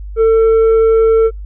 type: tone with tanh clipping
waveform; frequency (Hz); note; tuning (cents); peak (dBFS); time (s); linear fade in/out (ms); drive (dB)
sine; 448.2; A4; +32; -7; 0.16-1.31; 50; 4
effects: noise-tail reverb RT60 0.2 s tail -25 dB re dry + added 50 Hz sine -24 dBFS peak until 1.45 s